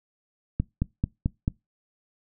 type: click train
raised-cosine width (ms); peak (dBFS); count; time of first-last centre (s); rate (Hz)
5; -11; 5; 0.6-1.479; 4.55
effects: noise-tail reverb RT60 0.2 s tail -23 dB re dry

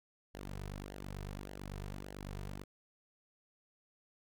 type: tone with flanger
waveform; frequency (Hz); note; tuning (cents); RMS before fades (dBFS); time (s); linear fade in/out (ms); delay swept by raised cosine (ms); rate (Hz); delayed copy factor
sawtooth; 49; G1; 0; -45; 0.34-2.64; 10; 0.81 to 3.71; 1.7; -0.7
effects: none

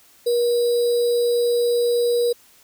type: tone with sample-and-hold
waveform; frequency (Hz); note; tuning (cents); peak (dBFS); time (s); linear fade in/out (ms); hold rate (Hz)
sine; 478.3; A#4; +44; -16; 0.26-2.33; 10; 4410
effects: white hiss -53 dBFS RMS until 2.63 s

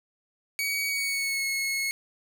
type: tone with pitch glide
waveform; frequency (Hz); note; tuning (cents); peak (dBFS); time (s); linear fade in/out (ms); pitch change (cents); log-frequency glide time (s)
sawtooth; 2257 to 2181; C#7 to C#7; +31 to -29; -23; 0.59-1.91; 0; -60; 0.88-1.46
effects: none

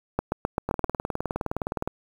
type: two click trains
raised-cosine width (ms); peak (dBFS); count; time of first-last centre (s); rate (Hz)
1; -9 / -13; 6 / 24; 0.19-0.842 / 0.69-1.876; 7.67 / 19.4
effects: 7-bit

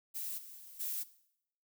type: noise with level steps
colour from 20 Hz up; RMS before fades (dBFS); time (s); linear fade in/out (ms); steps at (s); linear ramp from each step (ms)
violet; -40 / -51 / -53 / -38; 0.14-1.04; 20; 0.37 / 0.56 / 0.79; 20
effects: noise-tail reverb RT60 0.7 s tail -17 dB re dry

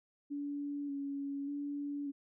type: tone with vibrato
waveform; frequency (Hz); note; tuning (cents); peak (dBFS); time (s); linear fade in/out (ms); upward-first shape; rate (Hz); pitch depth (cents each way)
sine; 283.4; C#4; +38; -36; 0.3-2.12; 20; square; 0.85; 21
effects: none

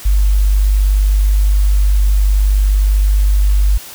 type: tone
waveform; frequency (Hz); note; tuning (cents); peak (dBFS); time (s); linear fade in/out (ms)
sine; 49.72; G1; +25; -8; 0.05-3.78; 10
effects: white hiss -33 dBFS RMS until 3.94 s

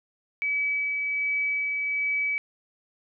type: tone with tremolo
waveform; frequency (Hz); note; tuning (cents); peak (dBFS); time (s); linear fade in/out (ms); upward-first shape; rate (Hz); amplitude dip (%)
sine; 2287; D7; -47; -23; 0.42-2.38; 0; sine; 1.3; 25
effects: none

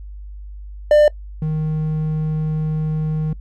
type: tone pair in turn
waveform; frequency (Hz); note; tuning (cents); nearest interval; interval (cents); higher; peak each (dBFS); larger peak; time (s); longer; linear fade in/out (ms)
triangle; 597 / 155.45; D5 / D#3; +28 / -1; octave + major seventh; 2329; first; -6 / -16; first; 0.91-1.08 / 1.42-3.33; second; 2
effects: noise-tail reverb RT60 0.1 s tail -23 dB re dry + added 50 Hz sine -31 dBFS peak until 3.4 s

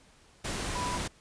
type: tone in noise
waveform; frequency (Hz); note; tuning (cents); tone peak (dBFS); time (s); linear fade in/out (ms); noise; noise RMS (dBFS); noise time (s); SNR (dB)
sine; 987.8; B5; 0; -33; 0.75-0.98; 10; pink; -34; 0.44-1.08; -2
effects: pink hiss -60 dBFS RMS until 1.2 s + resampled to 22050 Hz

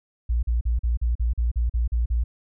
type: tone bursts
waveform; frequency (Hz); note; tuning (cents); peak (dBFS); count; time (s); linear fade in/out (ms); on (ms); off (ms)
sine; 58.7; A#1; +13; -19; 11; 0.29-2.24; 10; 140; 41
effects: none

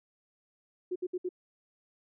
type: tone bursts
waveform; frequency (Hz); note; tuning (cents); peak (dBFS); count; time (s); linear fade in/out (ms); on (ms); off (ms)
sine; 362.7; F#4; -34; -30; 4; 0.91-1.291; 10; 48; 63
effects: none

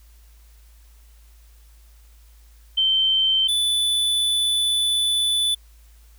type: tone pair in turn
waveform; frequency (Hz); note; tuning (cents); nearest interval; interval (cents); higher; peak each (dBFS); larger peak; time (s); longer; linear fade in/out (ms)
sine / square; 3108 / 3484; G7 / A7; -16 / -18; major second; 198; second; -16 / -19; first; 2.77-3.48 / 3.48-5.55; second; 10
effects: added 55 Hz sine -47 dBFS peak until 6.18 s + white hiss -59 dBFS RMS until 6.18 s

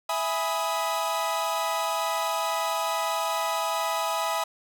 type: chord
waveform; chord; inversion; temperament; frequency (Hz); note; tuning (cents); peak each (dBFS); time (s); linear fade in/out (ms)
45% pulse; E major seventh; none; equal with one note detuned; 659.3 / 830.6 / 987.8 / 1256.8; E5 / G#5 / B5 / D#6; 0 / 0 / 0 / +17; -31; 0.09-4.44; 5
effects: none

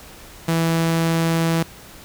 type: tone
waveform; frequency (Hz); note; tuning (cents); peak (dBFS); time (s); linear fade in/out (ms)
sawtooth; 164.81; E3; 0; -13; 0.48-1.63; 5
effects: pink hiss -42 dBFS RMS until 2.04 s

